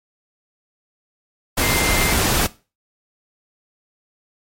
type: tone in noise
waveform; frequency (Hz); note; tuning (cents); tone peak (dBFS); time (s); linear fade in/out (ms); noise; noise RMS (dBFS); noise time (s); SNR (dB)
sine; 2093; C7; 0; -23; 1.62-2.13; 10; pink; -18; 1.57-2.47; -8
effects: noise-tail reverb RT60 0.3 s tail -18 dB re dry + MP3 64 kbps